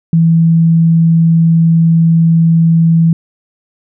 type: tone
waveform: sine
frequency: 164.81 Hz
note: E3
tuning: in tune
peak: -5 dBFS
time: 0.13-3.13 s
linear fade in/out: 2 ms
effects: none